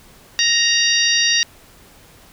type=harmonic tone with a mistuned harmonic; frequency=932.3 Hz; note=A#5; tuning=in tune; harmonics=2 / 3 / 4 / 5 / 6; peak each=-20 / -20 / -20 / -20 / -20 dBFS; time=0.39-1.43 s; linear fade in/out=0 ms; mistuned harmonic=6; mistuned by=+29 cents; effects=pink hiss -47 dBFS RMS until 2.32 s